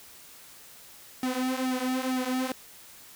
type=tone with flanger; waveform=sawtooth; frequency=256.7 Hz; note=C4; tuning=33 cents flat; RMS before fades=-29 dBFS; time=1.23-2.52 s; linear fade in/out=2 ms; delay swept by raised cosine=1.9 to 5.9 ms; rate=2.2 Hz; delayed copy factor=-0.75; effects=white hiss -50 dBFS RMS until 3.15 s